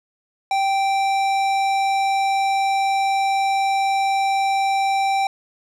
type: tone with tanh clipping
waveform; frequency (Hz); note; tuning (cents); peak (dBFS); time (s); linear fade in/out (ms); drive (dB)
sine; 782; G5; -4; -19; 0.51-5.27; 2; 16
effects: none